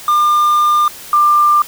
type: tone pair in turn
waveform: triangle / sine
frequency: 1200 / 1191.7 Hz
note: D6 / D6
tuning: +37 / +25 cents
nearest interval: unison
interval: 12 cents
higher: first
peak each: -7 dBFS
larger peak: neither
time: 0.08-0.88 / 1.13-1.62 s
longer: first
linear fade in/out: 2 ms
effects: white hiss -33 dBFS RMS until 1.67 s